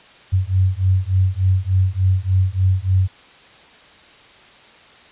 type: beating tone pair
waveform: sine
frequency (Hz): 92.3 / 95.7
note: F#2 / G2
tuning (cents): -4 / -41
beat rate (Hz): 3.4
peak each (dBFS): -17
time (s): 0.32-3.08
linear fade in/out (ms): 20
effects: white hiss -46 dBFS RMS until 5.11 s + resampled to 8000 Hz

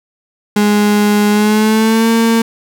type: tone with pitch glide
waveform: 35% pulse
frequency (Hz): 207.7 to 227.8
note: G#3 to A#3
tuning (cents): 0 to -40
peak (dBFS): -7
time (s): 0.56-2.42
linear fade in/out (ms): 5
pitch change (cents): +160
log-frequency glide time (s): 1.3-2.1
effects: none

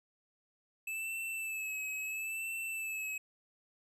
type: tone with vibrato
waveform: square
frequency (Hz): 2616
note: E7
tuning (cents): -14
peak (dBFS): -37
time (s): 0.87-3.18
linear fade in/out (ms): 5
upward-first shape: sine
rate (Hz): 0.74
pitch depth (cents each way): 42
effects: none

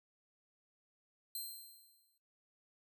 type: tone with exponential decay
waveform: 10% pulse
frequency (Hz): 4148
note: C8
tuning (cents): -16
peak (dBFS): -32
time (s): 1.35-2.18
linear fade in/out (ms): 2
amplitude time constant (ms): 180
effects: noise-tail reverb RT60 0.3 s tail -20 dB re dry

